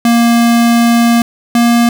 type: tone pair in turn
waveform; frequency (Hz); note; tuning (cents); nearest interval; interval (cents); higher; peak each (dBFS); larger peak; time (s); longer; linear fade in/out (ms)
square; 234.4 / 235.9; A#3 / A#3; +10 / +21; unison; 11; second; -7; neither; 0.05-1.22 / 1.55-1.89; first; 2
effects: none